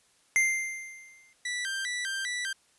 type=tone with exponential decay; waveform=square; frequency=2093 Hz; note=C7; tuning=in tune; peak=-20 dBFS; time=0.36-1.33 s; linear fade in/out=0 ms; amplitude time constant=210 ms
type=tone with vibrato; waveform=sawtooth; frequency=1760 Hz; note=A6; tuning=in tune; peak=-27 dBFS; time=1.45-2.53 s; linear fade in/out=5 ms; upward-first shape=square; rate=2.5 Hz; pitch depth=190 cents each way
effects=white hiss -65 dBFS RMS until 2.78 s + resampled to 24000 Hz